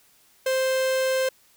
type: tone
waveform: 45% pulse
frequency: 523.3 Hz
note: C5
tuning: in tune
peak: -21 dBFS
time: 0.46-1.29 s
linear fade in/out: 5 ms
effects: white hiss -59 dBFS RMS until 1.56 s